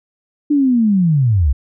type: linear sweep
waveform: sine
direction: down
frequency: 300.1 to 60.3 Hz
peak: -10 dBFS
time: 0.5-1.53 s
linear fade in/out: 10 ms
effects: none